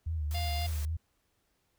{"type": "tone with vibrato", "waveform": "sine", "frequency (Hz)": 77.78, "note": "D#2", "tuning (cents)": 0, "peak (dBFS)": -30, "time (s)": [0.06, 0.97], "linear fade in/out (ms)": 10, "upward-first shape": "sine", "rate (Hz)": 3.7, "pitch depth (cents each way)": 85}
{"type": "noise", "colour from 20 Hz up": "white", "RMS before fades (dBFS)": -46, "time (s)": [0.31, 0.85], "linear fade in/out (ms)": 0}
{"type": "harmonic tone", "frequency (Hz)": 700, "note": "F5", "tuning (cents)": 4, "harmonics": [1, 3, 4, 5, 6, 7], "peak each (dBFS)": [-38, -45, -45, -45, -48, -43], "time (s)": [0.34, 0.67], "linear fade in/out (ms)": 10}
{"effects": ["pink hiss -75 dBFS RMS until 1.78 s"]}